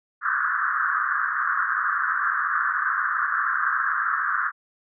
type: band-pass noise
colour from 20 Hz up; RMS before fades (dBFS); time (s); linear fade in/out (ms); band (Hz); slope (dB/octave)
white; -24; 0.21-4.52; 50; 1100 to 1700; 96
effects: none